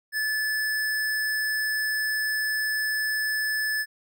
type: tone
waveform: square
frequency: 1734 Hz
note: A6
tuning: 26 cents flat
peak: -25 dBFS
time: 0.12-3.86 s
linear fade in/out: 50 ms
effects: none